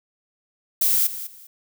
violet noise with echo, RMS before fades -19 dBFS, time 0.81-1.07 s, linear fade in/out 5 ms, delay 200 ms, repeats 2, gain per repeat -13 dB, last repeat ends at 1.47 s, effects none

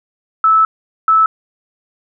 sine tone bursts at uneven times, 1308 Hz, E6, 14 cents flat, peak -7 dBFS, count 2, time 0.44-0.65 / 1.08-1.26 s, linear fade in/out 2 ms, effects none

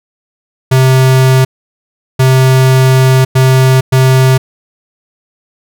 square tone bursts at uneven times, 130.81 Hz, C3, in tune, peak -5 dBFS, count 4, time 0.71-1.45 / 2.19-3.25 / 3.35-3.81 / 3.92-4.38 s, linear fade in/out 10 ms, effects none

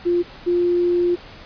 sine tone pair in turn, 349.2 / 351 Hz, F4 / F4, 0 / +9 cents, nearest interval unison, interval 9 cents, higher second, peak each -15 dBFS, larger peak neither, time 0.05-0.23 / 0.46-1.16 s, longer second, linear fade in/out 20 ms, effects pink hiss -41 dBFS RMS until 1.45 s + resampled to 11025 Hz

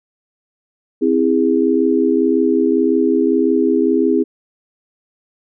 sine chord, C augmented, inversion none, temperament just, 261.6 / 327 / 408.8 Hz, C4 / E4 / G#4, 0 / -14 / -27 cents, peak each -16 dBFS, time 1.01-4.24 s, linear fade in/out 20 ms, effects none

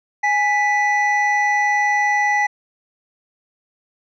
triangle tone pair together, 829.1 / 1975 Hz, G#5 / B6, -3 / 0 cents, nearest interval octave + minor third, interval 1503 cents, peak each -16 dBFS, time 0.23-2.47 s, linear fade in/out 10 ms, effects resampled to 16000 Hz

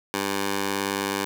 15% pulse tone with high-pass filter, 99 Hz, G2, 18 cents sharp, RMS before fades -27 dBFS, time 0.14-1.25 s, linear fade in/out 0 ms, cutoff 360 Hz, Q 0.52, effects none

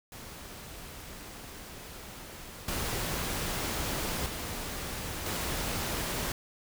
pink noise with level steps, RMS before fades -45 / -33 / -37 / -33 dBFS, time 0.12-6.32 s, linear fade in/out 2 ms, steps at 2.68 / 4.26 / 5.26 s, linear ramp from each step 2 ms, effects none

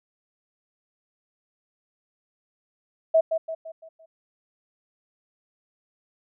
sine tone with echo, 647 Hz, E5, 32 cents flat, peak -14 dBFS, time 3.14-3.21 s, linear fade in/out 10 ms, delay 170 ms, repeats 5, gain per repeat -7 dB, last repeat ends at 4.06 s, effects none

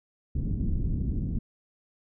pink low-pass noise, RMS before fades -28 dBFS, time 0.35-1.39 s, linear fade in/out 5 ms, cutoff 250 Hz, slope 24 dB/octave, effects none

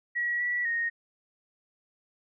sine tone with pitch steps, 1919 / 1947 / 1861 Hz, A#6 / B6 / A#6, +50 / -25 / -3 cents, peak -26 dBFS, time 0.15-0.9 s, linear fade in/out 20 ms, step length 250 ms, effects none

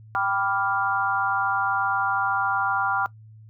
sine chord, G dominant seventh, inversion none, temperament equal, 784 / 987.8 / 1174.7 / 1396.9 Hz, G5 / B5 / D6 / F6, 0 / 0 / 0 / 0 cents, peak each -26 / -29 / -28 / -25 dBFS, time 0.15-3.06 s, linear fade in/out 0 ms, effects noise-tail reverb RT60 0.1 s tail -19 dB re dry + added 109 Hz sine -44 dBFS peak until 3.49 s

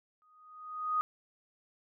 sine tone with exponential growth, 1244.5 Hz, D#6, in tune, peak -25 dBFS, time 0.22-1.01 s, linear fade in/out 0 ms, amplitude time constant 170 ms, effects none

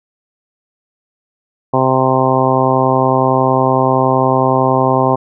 harmonic tone, 130.81 Hz, C3, in tune, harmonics 1 / 2 / 3 / 4 / 5 / 6 / 7 / 8, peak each -18 / -18 / -18 / -18 / -18 / -18 / -18 / -18 dBFS, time 1.73-5.16 s, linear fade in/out 10 ms, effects none

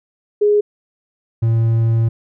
sine / triangle tone pair in turn, 415.3 / 114.01 Hz, G#4 / A#2, 0 / -38 cents, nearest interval octave + minor seventh, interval 2238 cents, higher first, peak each -10 dBFS, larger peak neither, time 0.41-0.61 / 1.42-2.09 s, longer second, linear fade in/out 10 ms, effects none

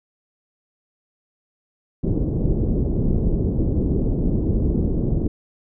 pink low-pass noise, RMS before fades -20 dBFS, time 2.03-5.28 s, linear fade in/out 10 ms, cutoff 400 Hz, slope 24 dB/octave, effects none

